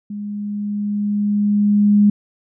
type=tone with level ramp; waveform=sine; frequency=206.1 Hz; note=G#3; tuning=13 cents flat; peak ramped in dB=-25 to -8 dBFS; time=0.1-2.1 s; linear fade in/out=5 ms; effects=none